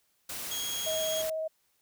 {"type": "noise", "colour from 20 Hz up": "white", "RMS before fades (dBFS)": -38, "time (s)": [0.29, 1.3], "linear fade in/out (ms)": 5}
{"type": "tone", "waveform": "25% pulse", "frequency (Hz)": 3282, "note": "G#7", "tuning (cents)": -21, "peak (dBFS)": -30, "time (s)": [0.51, 1.22], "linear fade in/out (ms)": 5}
{"type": "tone with vibrato", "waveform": "sine", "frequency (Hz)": 635, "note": "D#5", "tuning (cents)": 35, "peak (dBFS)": -30, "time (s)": [0.86, 1.48], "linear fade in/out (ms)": 10, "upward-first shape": "square", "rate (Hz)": 16, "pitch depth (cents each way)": 8}
{"effects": ["white hiss -72 dBFS RMS until 1.81 s"]}